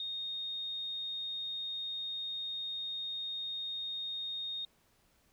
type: tone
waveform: sine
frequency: 3700 Hz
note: A#7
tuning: 14 cents flat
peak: -36 dBFS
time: 0-4.65 s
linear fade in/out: 2 ms
effects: pink hiss -70 dBFS RMS until 5.32 s